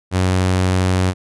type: tone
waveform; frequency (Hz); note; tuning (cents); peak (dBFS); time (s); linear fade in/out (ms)
sawtooth; 92.5; F#2; 0; -10; 0.11-1.14; 50
effects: resampled to 24000 Hz